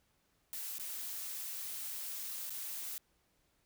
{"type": "noise with dropouts", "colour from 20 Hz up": "blue", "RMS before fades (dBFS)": -42, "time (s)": [0.53, 2.98], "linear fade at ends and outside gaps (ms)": 0, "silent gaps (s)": [[0.783, 0.797], [2.496, 2.505]], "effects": ["pink hiss -75 dBFS RMS until 3.65 s"]}